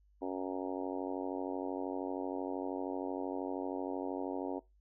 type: harmonic tone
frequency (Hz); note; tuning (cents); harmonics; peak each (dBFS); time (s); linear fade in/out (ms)
92.9; F#2; +7; 3 / 4 / 5 / 6 / 7 / 8 / 9 / 10; -39 / -41 / -43 / -45 / -46 / -47 / -48 / -49; 0.21-4.6; 20
effects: noise-tail reverb RT60 0.2 s tail -20 dB re dry + added 50 Hz sine -64 dBFS peak until 4.8 s